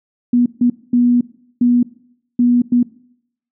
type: tone bursts at uneven times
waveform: sine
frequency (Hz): 243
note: B3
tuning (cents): -28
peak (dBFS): -9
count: 6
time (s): 0.33-0.46 / 0.61-0.7 / 0.93-1.21 / 1.61-1.83 / 2.39-2.62 / 2.72-2.83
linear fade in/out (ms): 5
effects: noise-tail reverb RT60 0.7 s tail -20 dB re dry